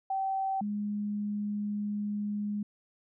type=tone pair in turn; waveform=sine; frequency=772 / 207 Hz; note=G5 / G#3; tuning=-27 / -5 cents; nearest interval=octave + major seventh; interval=2278 cents; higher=first; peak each=-28 / -30 dBFS; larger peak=first; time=0.1-0.61 / 0.61-2.63 s; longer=second; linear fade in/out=5 ms; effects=none